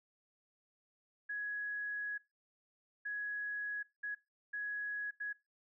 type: tone bursts at uneven times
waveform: sine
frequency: 1673 Hz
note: G#6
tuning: 12 cents sharp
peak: -37 dBFS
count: 5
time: 1.29-2.18 / 3.05-3.83 / 4.03-4.15 / 4.53-5.11 / 5.2-5.33 s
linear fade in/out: 10 ms
effects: noise-tail reverb RT60 0.3 s tail -25 dB re dry